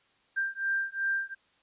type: beating tone pair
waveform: sine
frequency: 1582 / 1584.7 Hz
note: G6 / G6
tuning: +15 / +18 cents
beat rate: 2.7 Hz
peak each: -31 dBFS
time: 0.36-1.35 s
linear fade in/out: 20 ms
effects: white hiss -67 dBFS RMS until 1.62 s + resampled to 8000 Hz